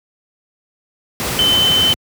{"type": "tone in noise", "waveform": "sine", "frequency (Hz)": 3060, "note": "G7", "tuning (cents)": -42, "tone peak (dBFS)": -11, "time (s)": [1.39, 1.93], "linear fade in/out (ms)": 0, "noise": "pink", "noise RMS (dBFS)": -20, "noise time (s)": [1.2, 1.94], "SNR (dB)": 6, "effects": ["high-pass 80 Hz 12 dB/octave"]}